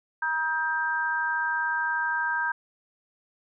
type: harmonic tone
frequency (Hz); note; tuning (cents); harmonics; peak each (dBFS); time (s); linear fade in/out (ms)
316.6; D#4; +30; 3 / 4 / 5; -29 / -36 / -26; 0.22-2.52; 5
effects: none